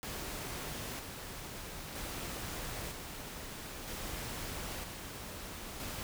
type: noise with tremolo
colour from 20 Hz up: pink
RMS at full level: -41 dBFS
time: 0.03-6.03 s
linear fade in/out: 0 ms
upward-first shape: square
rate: 0.52 Hz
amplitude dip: 35%
effects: none